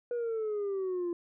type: exponential sweep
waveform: sine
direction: down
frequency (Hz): 486.6 to 341.8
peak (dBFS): -28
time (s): 0.11-1.13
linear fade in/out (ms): 2
effects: tanh soft clip ceiling -29 dBFS